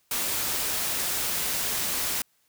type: noise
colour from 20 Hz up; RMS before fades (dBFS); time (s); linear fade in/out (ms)
white; -28; 0.11-2.22; 2
effects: white hiss -68 dBFS RMS until 2.48 s